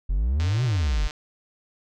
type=exponential two-way sweep; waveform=triangle; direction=up then down; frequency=41.2 to 130.81 to 41.2 Hz; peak=-18 dBFS; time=0.09-1.08 s; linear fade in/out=10 ms; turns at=0.64 s
type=click train; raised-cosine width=0.2 ms; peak=-19 dBFS; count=108; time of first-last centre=0.4-1.109 s; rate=151 Hz
effects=none